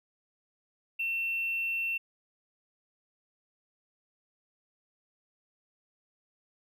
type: tone with hard clipping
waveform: triangle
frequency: 2700 Hz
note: E7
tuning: 41 cents sharp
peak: -29 dBFS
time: 0.99-1.98 s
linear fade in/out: 10 ms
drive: 3 dB
effects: none